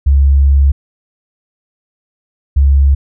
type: tone pair in turn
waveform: sine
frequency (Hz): 69.3 / 69.3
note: C#2 / C#2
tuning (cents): 0 / 0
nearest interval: unison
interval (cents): 0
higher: neither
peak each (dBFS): -5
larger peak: neither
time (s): 0.06-0.72 / 2.56-2.95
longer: first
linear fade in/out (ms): 10
effects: none